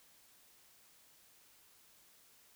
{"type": "silence", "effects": ["white hiss -65 dBFS RMS until 2.55 s"]}